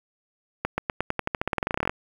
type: accelerating click train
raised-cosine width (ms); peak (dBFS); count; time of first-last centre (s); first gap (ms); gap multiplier
0.5; -9; 22; 0.65-1.895; 130; 0.91
effects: 7-bit